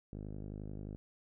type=tone with low-pass filter; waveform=5% pulse; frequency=51.4 Hz; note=G#1; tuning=17 cents flat; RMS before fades=-44 dBFS; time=0.13-0.96 s; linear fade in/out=0 ms; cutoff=250 Hz; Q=0.54; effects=none